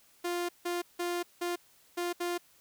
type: tone bursts at uneven times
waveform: sawtooth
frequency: 350 Hz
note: F4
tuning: 4 cents sharp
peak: -27 dBFS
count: 6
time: 0.24-0.49 / 0.65-0.82 / 0.99-1.23 / 1.41-1.56 / 1.97-2.13 / 2.2-2.38 s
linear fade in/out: 10 ms
effects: white hiss -63 dBFS RMS until 2.6 s